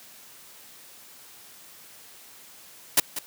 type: noise with echo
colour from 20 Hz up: white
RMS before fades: -17 dBFS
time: 2.97-3 s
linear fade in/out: 5 ms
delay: 190 ms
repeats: 1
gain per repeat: -13 dB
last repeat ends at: 3.19 s
effects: white hiss -49 dBFS RMS until 3.26 s + high-pass 100 Hz 12 dB/octave